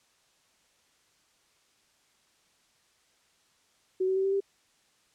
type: tone with pitch steps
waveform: sine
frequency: 374 / 379 / 384.1 / 389.2 / 394.4 Hz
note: F#4 / F#4 / G4 / G4 / G4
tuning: +19 / +42 / -35 / -12 / +11 cents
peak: -24 dBFS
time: 4-4.405 s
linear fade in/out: 10 ms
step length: 81 ms
effects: white hiss -67 dBFS RMS until 5.14 s + low-pass 8000 Hz 12 dB/octave